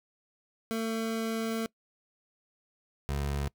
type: tone pair in turn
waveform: 25% pulse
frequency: 224.7 / 70.78 Hz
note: A3 / C#2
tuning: +37 / +37 cents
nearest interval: octave + minor sixth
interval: 2000 cents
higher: first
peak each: -26 dBFS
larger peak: neither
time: 0.71-1.66 / 3.09-3.48 s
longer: first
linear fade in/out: 0 ms
effects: noise-tail reverb RT60 0.1 s tail -23 dB re dry

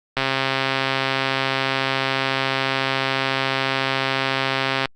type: click train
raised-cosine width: 0.3 ms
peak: -4 dBFS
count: 629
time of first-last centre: 0.17-4.857 s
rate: 134 Hz
effects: Opus 48 kbps

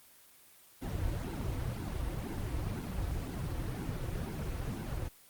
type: noise with flanger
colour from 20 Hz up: brown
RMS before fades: -36 dBFS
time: 0.81-5.09 s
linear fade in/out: 20 ms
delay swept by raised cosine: 1.6 to 5 ms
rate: 2 Hz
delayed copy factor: -0.85
effects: white hiss -59 dBFS RMS until 5.29 s + Opus 24 kbps

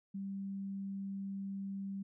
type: tone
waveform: sine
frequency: 196 Hz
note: G3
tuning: in tune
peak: -38 dBFS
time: 0.14-2.03 s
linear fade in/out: 10 ms
effects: none

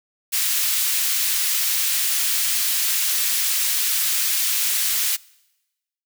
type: high-pass noise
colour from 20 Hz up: white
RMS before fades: -21 dBFS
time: 0.32-5.17 s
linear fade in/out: 20 ms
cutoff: 2000 Hz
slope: 12 dB/octave
effects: noise-tail reverb RT60 1.0 s tail -24 dB re dry

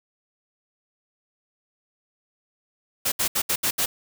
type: noise bursts at uneven times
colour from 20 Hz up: white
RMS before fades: -23 dBFS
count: 6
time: 3.05-3.12 / 3.19-3.28 / 3.35-3.42 / 3.49-3.56 / 3.63-3.71 / 3.78-3.86 s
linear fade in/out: 10 ms
effects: none

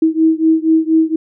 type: beating tone pair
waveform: sine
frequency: 319.1 / 323.3 Hz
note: D#4 / E4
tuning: +44 / -34 cents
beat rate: 4.2 Hz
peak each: -12 / -13 dBFS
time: 0.02-1.16 s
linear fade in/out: 5 ms
effects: none

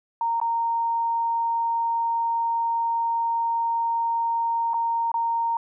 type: tone with dropouts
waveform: sine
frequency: 925 Hz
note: A#5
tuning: 14 cents flat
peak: -21 dBFS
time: 0.21-5.57 s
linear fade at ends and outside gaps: 2 ms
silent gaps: 0.401-0.414 / 4.735-4.741 / 5.117-5.141 s
effects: none

